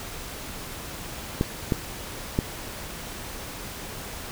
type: clicks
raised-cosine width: 3 ms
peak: -8 dBFS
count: 3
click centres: 1.411 / 1.722 / 2.389 s
effects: pink hiss -37 dBFS RMS until 4.31 s